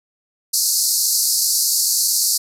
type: band-pass noise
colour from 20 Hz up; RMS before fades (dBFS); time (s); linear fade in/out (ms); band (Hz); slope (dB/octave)
pink; -18; 0.53-2.38; 10; 4300 to 14000; 96
effects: none